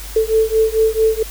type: beating tone pair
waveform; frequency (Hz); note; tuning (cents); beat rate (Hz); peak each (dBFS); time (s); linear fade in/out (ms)
sine; 440 / 444.5; A4 / A4; 0 / +18; 4.5; -15; 0.16-1.23; 5
effects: added 50 Hz sine -30 dBFS peak until 1.3 s + white hiss -34 dBFS RMS until 1.3 s